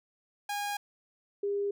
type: tone pair in turn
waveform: sawtooth / sine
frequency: 818 / 403.6 Hz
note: G#5 / G#4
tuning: -26 / -49 cents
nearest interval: octave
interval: 1223 cents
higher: first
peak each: -28 dBFS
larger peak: neither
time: 0.49-0.77 / 1.43-1.71 s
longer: neither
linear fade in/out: 5 ms
effects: none